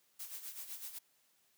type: noise with tremolo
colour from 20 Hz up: blue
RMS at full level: -44 dBFS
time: 0.19-0.99 s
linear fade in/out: 10 ms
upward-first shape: sine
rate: 7.9 Hz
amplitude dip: 65%
effects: white hiss -73 dBFS RMS until 1.57 s + high-pass 100 Hz 12 dB/octave